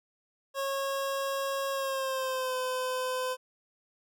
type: tone with pitch glide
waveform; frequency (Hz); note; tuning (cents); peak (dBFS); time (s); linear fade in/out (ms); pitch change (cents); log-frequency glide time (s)
25% pulse; 547 to 510.4; C#5 to C5; -23 to -43; -26; 0.54-3.37; 50; -120; 1.71-2.55
effects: none